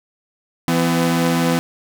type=tone pair together; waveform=sawtooth; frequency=166.9 / 252.5 Hz; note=E3 / B3; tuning=+22 / +39 cents; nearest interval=perfect fifth; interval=717 cents; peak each=-14 dBFS; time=0.68-1.59 s; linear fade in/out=0 ms; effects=none